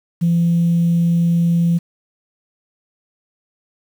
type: tone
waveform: sine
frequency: 169.8 Hz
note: F3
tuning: 48 cents flat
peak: -11 dBFS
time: 0.21-1.79 s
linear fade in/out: 20 ms
effects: tanh soft clip ceiling -8 dBFS + 7-bit